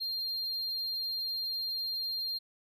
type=tone; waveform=triangle; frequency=4196 Hz; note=C8; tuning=4 cents sharp; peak=-31 dBFS; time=0-2.39 s; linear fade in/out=20 ms; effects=none